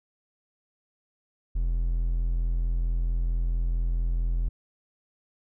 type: tone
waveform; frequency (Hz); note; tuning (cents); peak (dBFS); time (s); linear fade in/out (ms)
triangle; 42.24; E1; +43; -21; 1.55-4.49; 10
effects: none